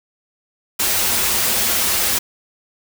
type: noise with comb filter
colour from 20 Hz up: white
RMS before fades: -18 dBFS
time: 0.79-2.19 s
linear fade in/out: 10 ms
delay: 6.8 ms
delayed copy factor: -0.65
effects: none